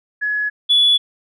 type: tone pair in turn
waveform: sine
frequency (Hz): 1691 / 3423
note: G#6 / A7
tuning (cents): +31 / -48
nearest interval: octave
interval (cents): 1221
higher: second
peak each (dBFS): -17 / -9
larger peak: second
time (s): 0.21-0.5 / 0.69-0.98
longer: neither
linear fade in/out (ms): 20
effects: tanh soft clip ceiling -6 dBFS